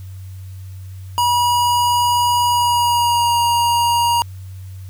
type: tone with pitch glide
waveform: square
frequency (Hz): 966 to 946.7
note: B5 to A#5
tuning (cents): -39 to +26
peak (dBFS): -14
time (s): 1.18-4.22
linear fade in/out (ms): 0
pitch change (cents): -35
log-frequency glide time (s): 2.47-3.36
effects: added 94 Hz sine -30 dBFS peak until 4.89 s + white hiss -51 dBFS RMS until 4.89 s